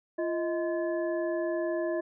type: harmonic tone with a mistuned harmonic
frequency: 343.6 Hz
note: F4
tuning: 28 cents flat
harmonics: 1 / 2 / 3 / 5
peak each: -30 / -31 / -44 / -42 dBFS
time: 0.18-2.01 s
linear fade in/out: 10 ms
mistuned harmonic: 2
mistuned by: -150 cents
effects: none